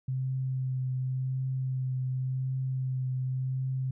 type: tone with vibrato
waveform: sine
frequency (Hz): 130.1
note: C3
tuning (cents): -9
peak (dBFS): -28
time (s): 0.08-3.91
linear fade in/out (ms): 5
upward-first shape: triangle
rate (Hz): 0.9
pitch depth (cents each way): 18
effects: none